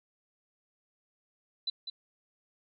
sine tone with echo, 3997 Hz, B7, 20 cents sharp, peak -29 dBFS, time 1.67-1.7 s, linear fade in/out 5 ms, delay 200 ms, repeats 1, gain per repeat -7 dB, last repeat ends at 1.9 s, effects none

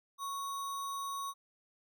sine tone with sample-and-hold, 1108.7 Hz, C#6, in tune, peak -36 dBFS, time 0.18-1.34 s, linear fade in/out 50 ms, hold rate 4900 Hz, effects none

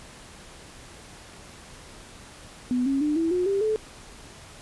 sine tone with pitch steps, 248.8 / 272.9 / 299.3 / 328.3 / 360.1 / 394.9 / 433.2 Hz, B3 / C#4 / D4 / E4 / F#4 / G4 / A4, +13 / -27 / +33 / -7 / -47 / +13 / -27 cents, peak -21 dBFS, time 2.71-3.76 s, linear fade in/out 0 ms, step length 150 ms, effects pink hiss -46 dBFS RMS until 4.61 s + resampled to 24000 Hz

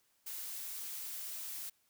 blue noise, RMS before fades -43 dBFS, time 0.26-1.7 s, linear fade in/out 10 ms, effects white hiss -74 dBFS RMS until 1.89 s

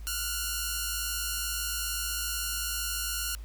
5% pulse tone pair together, 1383.7 / 1466 Hz, F6 / F#6, -16 / -16 cents, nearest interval minor second, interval 100 cents, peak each -22 / -22 dBFS, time 0.07-3.35 s, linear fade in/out 0 ms, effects added 53 Hz sine -38 dBFS peak until 3.44 s + pink hiss -58 dBFS RMS until 3.44 s

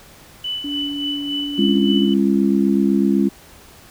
sine tone with tremolo, 2986 Hz, F#7, 15 cents sharp, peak -21 dBFS, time 0.44-2.14 s, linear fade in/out 5 ms, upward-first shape sine, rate 3.5 Hz, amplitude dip 60%
sine tone, 287.3 Hz, D4, 38 cents flat, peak -24 dBFS, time 0.64-2.08 s, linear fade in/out 5 ms
harmonic tone, 68 Hz, C#2, 33 cents flat, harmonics 3 / 4 / 5, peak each -16 / -18 / -20 dBFS, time 1.58-3.29 s, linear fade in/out 10 ms
effects pink hiss -45 dBFS RMS until 3.9 s

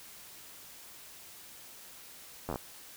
slowing click train, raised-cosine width 1 ms, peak -21 dBFS, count 6, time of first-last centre 2.49-2.559 s, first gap 11 ms, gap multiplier 1.11, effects white hiss -51 dBFS RMS until 2.96 s

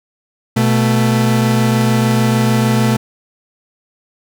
40% pulse tone pair together, 123.34 / 220 Hz, B2 / A3, -2 / 0 cents, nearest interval minor seventh, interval 1002 cents, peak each -13 dBFS, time 0.56-2.97 s, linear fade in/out 10 ms, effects none

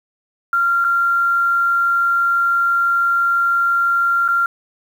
sine tone with dropouts, 1383 Hz, F6, 17 cents flat, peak -13 dBFS, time 0.53-4.46 s, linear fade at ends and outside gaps 2 ms, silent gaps 0.843-0.847 / 4.28-4.286 s, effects 7-bit

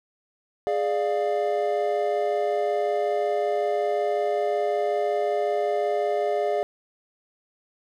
triangle chord, D diminished, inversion second, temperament equal with one note detuned, 415.3 / 593.1 / 698.5 Hz, Ab4 / D5 / F5, 0 / +17 / 0 cents, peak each -24 / -24 / -25 dBFS, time 0.67-6.63 s, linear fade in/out 0 ms, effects none

